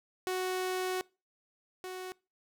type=tone pair in turn; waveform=sawtooth; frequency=370 / 370 Hz; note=F#4 / F#4; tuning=0 / 0 cents; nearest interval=unison; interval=0 cents; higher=neither; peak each=-27 / -35 dBFS; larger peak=first; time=0.27-1.01 / 1.84-2.12 s; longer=first; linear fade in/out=0 ms; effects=noise-tail reverb RT60 0.3 s tail -24 dB re dry